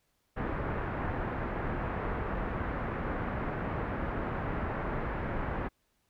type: low-pass noise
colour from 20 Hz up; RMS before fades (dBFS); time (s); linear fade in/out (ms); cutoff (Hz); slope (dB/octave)
pink; -34; 0.36-5.69; 20; 1800; 24
effects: pink hiss -75 dBFS RMS until 6.09 s